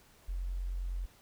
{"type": "tone", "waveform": "sine", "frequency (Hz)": 44.93, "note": "F1", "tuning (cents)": 50, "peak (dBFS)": -33, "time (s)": [0.28, 1.06], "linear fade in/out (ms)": 10, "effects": ["pink hiss -62 dBFS RMS until 1.21 s"]}